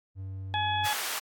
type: tone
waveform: triangle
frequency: 95.7 Hz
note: G2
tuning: 41 cents flat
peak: -33 dBFS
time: 0.15-0.89 s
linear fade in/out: 50 ms
type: harmonic tone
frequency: 845 Hz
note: G#5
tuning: 30 cents sharp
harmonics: 1 / 2 / 3 / 4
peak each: -28 / -34 / -39 / -33 dBFS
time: 0.54-0.93 s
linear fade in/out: 0 ms
type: high-pass noise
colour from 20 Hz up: pink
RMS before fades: -33 dBFS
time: 0.84-1.2 s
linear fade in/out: 20 ms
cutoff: 960 Hz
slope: 12 dB/octave
effects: AAC 64 kbps